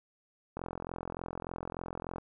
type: click train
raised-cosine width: 1 ms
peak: -24 dBFS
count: 71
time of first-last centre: 0.57-2.183 s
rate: 43.4 Hz
effects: none